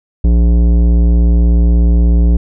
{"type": "tone with tanh clipping", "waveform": "sine", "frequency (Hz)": 58.27, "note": "A#1", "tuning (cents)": 0, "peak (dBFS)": -8, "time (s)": [0.24, 2.37], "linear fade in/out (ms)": 5, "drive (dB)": 14, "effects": []}